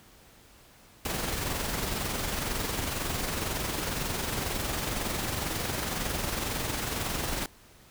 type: noise with amplitude modulation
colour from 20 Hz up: pink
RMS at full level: -30 dBFS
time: 1.05-7.46 s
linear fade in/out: 2 ms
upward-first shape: sine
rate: 22 Hz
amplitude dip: 40%
effects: pink hiss -56 dBFS RMS until 7.9 s